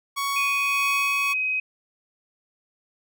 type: tone with tremolo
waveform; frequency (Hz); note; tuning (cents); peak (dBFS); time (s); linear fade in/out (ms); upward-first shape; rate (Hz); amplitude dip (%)
sawtooth; 1116; C#6; +11; -20; 0.16-1.34; 20; sine; 1.7; 30
type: tone with pitch glide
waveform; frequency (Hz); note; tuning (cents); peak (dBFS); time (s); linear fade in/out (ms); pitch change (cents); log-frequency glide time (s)
sine; 2489 to 2525; D#7 to D#7; 0 to +25; -22; 0.36-1.6; 5; +25; 0.47-1.07
effects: none